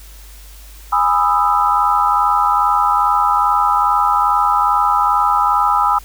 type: chord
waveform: sine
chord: E major seventh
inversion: first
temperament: just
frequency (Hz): 824.1 / 988.9 / 1236.1 / 1318.5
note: G#5 / B5 / D#6 / E6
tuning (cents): -14 / +2 / -12 / 0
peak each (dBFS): -17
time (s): 0.92-5.99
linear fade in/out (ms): 10
effects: added 50 Hz sine -36 dBFS peak until 6.04 s + white hiss -43 dBFS RMS until 6.04 s